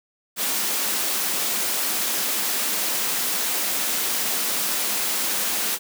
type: high-pass noise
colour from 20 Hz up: white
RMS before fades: -24 dBFS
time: 0.36-5.79 s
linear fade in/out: 50 ms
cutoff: 170 Hz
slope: 96 dB/octave
effects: none